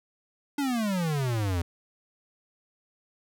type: exponential sweep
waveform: square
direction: down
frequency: 293.7 to 82.5 Hz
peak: -26 dBFS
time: 0.58-1.62 s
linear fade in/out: 5 ms
effects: none